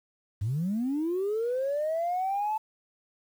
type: linear sweep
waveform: sine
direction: up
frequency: 93.1 to 880 Hz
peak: -25 dBFS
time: 0.41-2.58 s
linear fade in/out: 10 ms
effects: tanh soft clip ceiling -22 dBFS + 9-bit